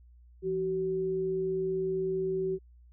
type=tone pair together; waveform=sine; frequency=168.56 / 378.8 Hz; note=E3 / F#4; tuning=+39 / +41 cents; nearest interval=octave + major second; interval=1402 cents; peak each=-38 / -28 dBFS; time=0.42-2.59 s; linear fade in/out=50 ms; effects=added 60 Hz sine -53 dBFS peak until 2.92 s